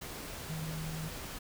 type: tone in noise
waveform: sine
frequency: 158.3 Hz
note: D#3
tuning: 30 cents sharp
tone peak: -37 dBFS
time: 0.49-1.09 s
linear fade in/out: 10 ms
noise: pink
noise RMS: -43 dBFS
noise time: 0.01-1.39 s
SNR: +3 dB
effects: none